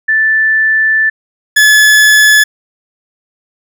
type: tone pair in turn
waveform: sine / 40% pulse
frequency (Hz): 1760 / 1715.8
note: A6 / A6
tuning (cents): 0 / -44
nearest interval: unison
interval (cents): 44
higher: first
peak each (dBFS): -7 / -3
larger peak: second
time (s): 0.08-1.1 / 1.56-2.44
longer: first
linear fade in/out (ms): 10
effects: none